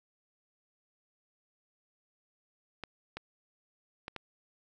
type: clicks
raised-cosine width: 0.3 ms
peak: -23 dBFS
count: 4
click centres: 2.837 / 3.17 / 4.081 / 4.163 s
effects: none